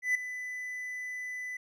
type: tone with ADSR envelope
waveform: triangle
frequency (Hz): 1998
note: B6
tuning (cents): +20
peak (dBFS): -21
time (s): 0.02-1.57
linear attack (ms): 130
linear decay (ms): 4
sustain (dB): -13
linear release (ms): 5
effects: none